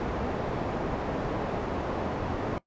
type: low-pass noise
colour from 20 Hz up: white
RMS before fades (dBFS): -31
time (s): 0-2.58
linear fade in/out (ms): 0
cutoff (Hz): 650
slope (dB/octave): 12
effects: noise-tail reverb RT60 0.1 s tail -19 dB re dry + resampled to 16000 Hz